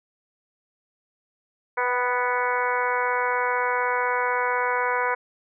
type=harmonic tone with a mistuned harmonic; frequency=246.9 Hz; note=B3; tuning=in tune; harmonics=2 / 3 / 4 / 5 / 6 / 7 / 8 / 9; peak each=-28 / -33 / -25 / -33 / -28 / -34 / -34 / -33 dBFS; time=1.77-5.15 s; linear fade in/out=10 ms; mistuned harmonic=3; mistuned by=+24 cents; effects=none